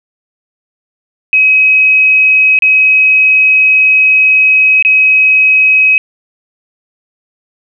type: tone with dropouts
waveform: sine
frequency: 2542 Hz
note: D#7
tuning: 36 cents sharp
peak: -4 dBFS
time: 1.33-5.98 s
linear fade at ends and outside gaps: 1 ms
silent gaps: 2.589-2.622 / 4.825-4.849 s
effects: none